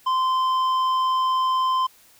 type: tone with tanh clipping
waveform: sine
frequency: 1036 Hz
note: C6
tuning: 17 cents flat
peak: -20 dBFS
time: 0.06-1.87 s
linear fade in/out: 10 ms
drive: 8 dB
effects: white hiss -54 dBFS RMS until 2.19 s